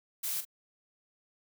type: noise with echo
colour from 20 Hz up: blue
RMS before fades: -34 dBFS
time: 0.23-0.41 s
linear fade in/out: 10 ms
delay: 42 ms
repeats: 1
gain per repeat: -11 dB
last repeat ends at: 0.452 s
effects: none